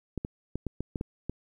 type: clicks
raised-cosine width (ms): 3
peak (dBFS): -19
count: 8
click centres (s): 0.177 / 0.249 / 0.556 / 0.667 / 0.806 / 0.958 / 1.011 / 1.296
effects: 10-bit